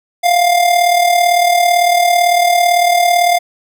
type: tone with amplitude modulation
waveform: square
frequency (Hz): 702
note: F5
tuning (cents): +9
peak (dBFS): -7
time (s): 0.23-3.39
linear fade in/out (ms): 20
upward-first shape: sine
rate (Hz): 37.9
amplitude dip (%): 55
effects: none